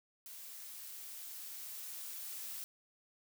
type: noise with level ramp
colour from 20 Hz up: blue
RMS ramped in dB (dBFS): -50 to -44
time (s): 0.26-2.64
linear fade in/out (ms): 0
effects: none